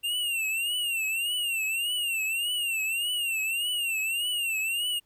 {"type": "tone with vibrato", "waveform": "square", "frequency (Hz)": 2764, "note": "F7", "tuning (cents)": -19, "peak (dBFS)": -27, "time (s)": [0.03, 5], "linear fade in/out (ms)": 20, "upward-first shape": "triangle", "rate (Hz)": 1.7, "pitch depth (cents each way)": 140, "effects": ["pink hiss -71 dBFS RMS until 5.05 s"]}